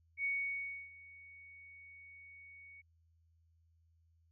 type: tone with ADSR envelope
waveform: sine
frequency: 2230 Hz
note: C#7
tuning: 10 cents sharp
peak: -32 dBFS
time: 0.17-2.82 s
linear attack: 73 ms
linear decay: 650 ms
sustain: -21 dB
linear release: 17 ms
effects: added 82 Hz sine -68 dBFS peak until 4.31 s